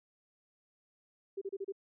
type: tone bursts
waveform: sine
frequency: 392 Hz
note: G4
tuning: in tune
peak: -35 dBFS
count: 5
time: 1.37-1.723 s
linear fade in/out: 10 ms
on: 45 ms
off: 32 ms
effects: none